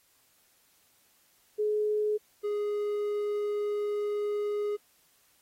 sine / triangle tone pair in turn, 423.1 / 414.9 Hz, G#4 / G#4, +32 / -2 cents, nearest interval unison, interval 34 cents, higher first, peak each -25 / -26 dBFS, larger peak first, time 1.58-2.18 / 2.43-4.77 s, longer second, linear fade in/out 20 ms, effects white hiss -66 dBFS RMS until 5.41 s + AAC 48 kbps

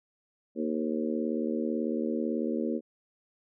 harmonic tone with a mistuned harmonic, 78.1 Hz, D#2, 7 cents sharp, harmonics 3 / 4 / 5 / 6 / 7, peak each -31 / -33 / -35 / -37 / -38 dBFS, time 0.55-2.81 s, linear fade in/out 50 ms, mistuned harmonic 7, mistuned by -17 cents, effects none

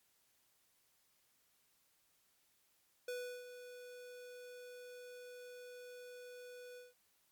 square tone with ADSR envelope, 493.9 Hz, B4, in tune, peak -40 dBFS, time 3.08-6.94 s, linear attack 4 ms, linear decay 350 ms, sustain -11 dB, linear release 170 ms, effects white hiss -75 dBFS RMS until 7.31 s + MP3 96 kbps

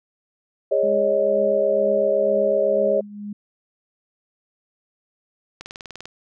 sine chord, Ab suspended fourth, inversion none, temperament equal with one note detuned, 408.4 / 554.4 / 622.3 Hz, Ab4 / Db5 / Eb5, -29 / 0 / 0 cents, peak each -23 / -19 / -21 dBFS, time 0.71-3.01 s, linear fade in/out 10 ms
sine tone with tremolo, 206.2 Hz, G#3, 12 cents flat, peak -27 dBFS, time 0.83-3.33 s, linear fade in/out 5 ms, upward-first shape triangle, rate 2.1 Hz, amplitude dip 70%
click train, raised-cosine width 0.2 ms, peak -18 dBFS, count 10, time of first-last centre 5.61-6.056 s, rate 20.2 Hz
effects none

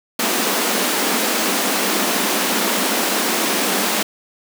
pink high-pass noise, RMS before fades -19 dBFS, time 0.19-4.03 s, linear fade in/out 5 ms, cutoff 190 Hz, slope 96 dB/octave, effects none

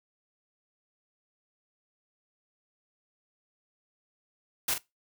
white noise with echo, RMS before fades -28 dBFS, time 4.68-4.74 s, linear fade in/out 5 ms, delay 42 ms, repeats 1, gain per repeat -8 dB, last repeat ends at 4.782 s, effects noise-tail reverb RT60 0.2 s tail -20 dB re dry

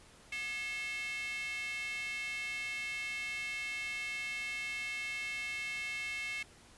square tone with high-pass filter, 241.2 Hz, B3, 41 cents flat, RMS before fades -39 dBFS, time 0.32-6.43 s, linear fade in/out 5 ms, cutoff 2300 Hz, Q 8.4, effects pink hiss -59 dBFS RMS until 6.77 s + resampled to 24000 Hz

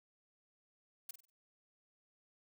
blue noise with echo, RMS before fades -44 dBFS, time 1.09-1.11 s, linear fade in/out 5 ms, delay 48 ms, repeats 4, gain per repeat -9 dB, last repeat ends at 1.302 s, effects none

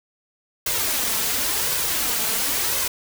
white noise with flanger, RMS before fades -23 dBFS, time 0.66-2.88 s, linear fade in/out 5 ms, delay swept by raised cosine 1.9 to 4.6 ms, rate 0.94 Hz, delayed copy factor +0.5, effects none

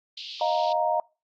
pink band-pass noise, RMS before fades -39 dBFS, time 0.17-0.73 s, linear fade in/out 5 ms, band 2900 to 4800 Hz, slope 48 dB/octave
sine chord, Eb suspended second, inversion none, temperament equal with one note detuned, 622.3 / 706.2 / 932.3 Hz, Eb5 / F5 / Bb5, 0 / +19 / 0 cents, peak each -26 dBFS, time 0.41-1 s, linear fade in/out 2 ms
effects noise-tail reverb RT60 0.3 s tail -25 dB re dry + Opus 32 kbps

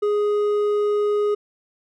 sine tone with hard clipping, 415.3 Hz, G#4, in tune, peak -19 dBFS, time 0.02-1.35 s, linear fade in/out 10 ms, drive 5 dB, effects none

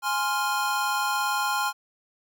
square chord, F minor, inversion first, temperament equal, 830.6 / 1046.5 / 1396.9 Hz, Ab5 / C6 / F6, 0 / 0 / 0 cents, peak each -29 dBFS, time 0.02-1.73 s, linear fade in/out 50 ms, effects none

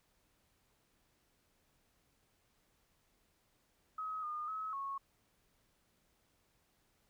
sine tone with pitch steps, 1272 / 1219 / 1284 / 1100 Hz, D#6 / D#6 / E6 / C#6, +38 / -36 / -46 / -14 cents, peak -38 dBFS, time 3.98-4.98 s, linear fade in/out 5 ms, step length 250 ms, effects pink hiss -75 dBFS RMS until 7.09 s

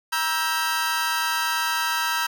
sawtooth chord, E diminished, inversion second, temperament just, 949.3 / 1318.5 / 1582.2 Hz, Bb5 / E6 / G6, +31 / 0 / +16 cents, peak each -23 dBFS, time 0.12-2.27 s, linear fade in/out 10 ms, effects none

